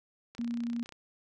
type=click train; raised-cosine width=0.2 ms; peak=-31 dBFS; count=19; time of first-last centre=0.35-0.923 s; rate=31.4 Hz
type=tone; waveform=sine; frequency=235.8 Hz; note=A#3; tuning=20 cents sharp; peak=-31 dBFS; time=0.39-0.83 s; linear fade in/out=0 ms
effects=none